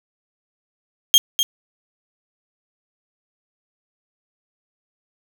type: tone with echo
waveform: 30% pulse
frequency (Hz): 3220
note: G7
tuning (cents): +46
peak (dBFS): -5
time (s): 1.14-1.18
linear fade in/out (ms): 0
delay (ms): 250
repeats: 1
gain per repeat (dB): -8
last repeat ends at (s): 1.43
effects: none